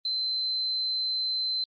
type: tone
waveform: sine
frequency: 4080 Hz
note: C8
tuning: 44 cents flat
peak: -26 dBFS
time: 0.05-1.64 s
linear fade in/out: 2 ms
effects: Opus 24 kbps